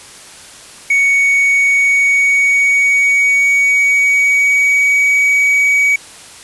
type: tone with pitch glide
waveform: triangle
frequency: 2230 to 2264 Hz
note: C#7 to C#7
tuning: +10 to +36 cents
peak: -7 dBFS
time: 0.9-5.96 s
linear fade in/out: 5 ms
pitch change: +26 cents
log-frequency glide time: 1.11-5.16 s
effects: white hiss -36 dBFS RMS until 6.43 s + resampled to 24000 Hz